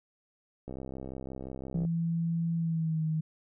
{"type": "click train", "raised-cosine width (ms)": 2, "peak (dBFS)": -27, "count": 78, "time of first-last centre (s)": [0.68, 1.85], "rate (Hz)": 65.8}
{"type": "tone with pitch glide", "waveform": "sine", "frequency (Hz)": [166.9, 157.62], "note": ["E3", "D#3"], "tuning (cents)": [22, 23], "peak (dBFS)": -27, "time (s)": [1.74, 3.21], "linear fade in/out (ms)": 10, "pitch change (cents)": -99, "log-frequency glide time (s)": [2.56, 3.03]}
{"effects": []}